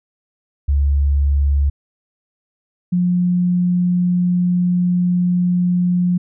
sine tone pair in turn, 70.7 / 178.15 Hz, C#2 / F3, +35 / +35 cents, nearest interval octave + major third, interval 1600 cents, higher second, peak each -12 / -13 dBFS, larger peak first, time 0.68-1.7 / 2.92-6.18 s, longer second, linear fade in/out 10 ms, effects none

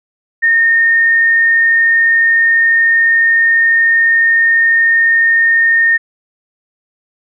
sine tone, 1833 Hz, A#6, 30 cents flat, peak -7 dBFS, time 0.42-5.98 s, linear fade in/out 20 ms, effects none

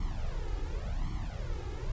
brown noise with flanger, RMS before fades -34 dBFS, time 0-1.92 s, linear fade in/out 5 ms, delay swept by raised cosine 0.92 to 2.42 ms, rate 0.9 Hz, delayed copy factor +0.95, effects resampled to 16000 Hz

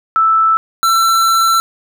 sine / square tone pair in turn, 1318.5 / 1342.3 Hz, E6 / E6, 0 / +31 cents, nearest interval unison, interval 31 cents, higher second, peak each -8 / -10 dBFS, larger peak first, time 0.16-0.57 / 0.83-1.6 s, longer second, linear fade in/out 0 ms, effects none

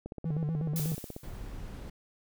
click train, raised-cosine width 2 ms, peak -26 dBFS, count 19, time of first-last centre 0.06-1.164 s, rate 16.3 Hz
triangle tone with vibrato, 156.1 Hz, D#3, 6 cents sharp, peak -27 dBFS, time 0.25-0.95 s, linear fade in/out 5 ms, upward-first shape square, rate 8.2 Hz, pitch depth 84 cents each way
blue noise with exponential decay, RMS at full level -35 dBFS, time 0.76-1.59 s, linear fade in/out 1 ms, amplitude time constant 180 ms
brown noise, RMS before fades -41 dBFS, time 1.23-1.9 s, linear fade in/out 5 ms
effects none

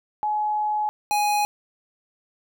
sine / square tone pair in turn, 846 / 831 Hz, G#5 / G#5, +32 / +1 cents, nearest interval unison, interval 31 cents, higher first, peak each -21 / -20 dBFS, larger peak second, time 0.23-0.89 / 1.11-1.45 s, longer first, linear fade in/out 0 ms, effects none

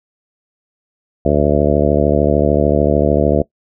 harmonic tone, 73.4 Hz, D2, in tune, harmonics 1 / 2 / 3 / 4 / 5 / 6 / 7 / 8 / 9, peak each -19 / -19 / -19 / -19 / -19 / -19 / -19 / -19 / -19 dBFS, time 1.25-3.42 s, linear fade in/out 5 ms, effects noise-tail reverb RT60 0.1 s tail -21 dB re dry

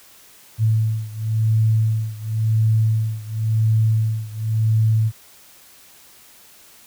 sine beating tone pair, 110 / 110.94 Hz, A2 / A2, 0 / +15 cents, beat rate 0.94 Hz, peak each -18 / -20 dBFS, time 0.58-5.12 s, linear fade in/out 50 ms, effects white hiss -48 dBFS RMS until 6.86 s

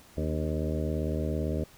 harmonic tone with a mistuned harmonic, 77.78 Hz, D#2, in tune, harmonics 1 / 2 / 3 / 4 / 5 / 6 / 7 / 8, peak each -31 / -34 / -36 / -37 / -38 / -39 / -39 / -40 dBFS, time 0.17-1.64 s, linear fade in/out 5 ms, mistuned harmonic 4, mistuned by -52 cents, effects pink hiss -55 dBFS RMS until 1.77 s

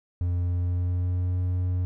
triangle tone with pitch glide, 88.2 to 90.37 Hz, F2 to F#2, +18 to -40 cents, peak -21 dBFS, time 0.21-1.85 s, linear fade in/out 0 ms, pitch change +42 cents, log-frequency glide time 0.48-1.39 s, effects none

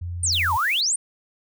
sine tone, 87.31 Hz, F2, in tune, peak -27 dBFS, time 0.01-0.57 s, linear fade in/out 10 ms
sine exponential two-way sweep, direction down then up, 9460 to 839 to 9460 Hz, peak -19 dBFS, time 0.23-0.96 s, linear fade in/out 5 ms, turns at 0.54 s
blue noise, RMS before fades -38 dBFS, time 0.32-0.81 s, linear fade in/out 5 ms
effects none

